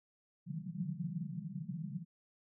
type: band-pass noise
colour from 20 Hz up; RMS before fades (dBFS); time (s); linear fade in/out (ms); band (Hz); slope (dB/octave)
pink; -41; 0.46-2.05; 50; 140 to 200; 96
effects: none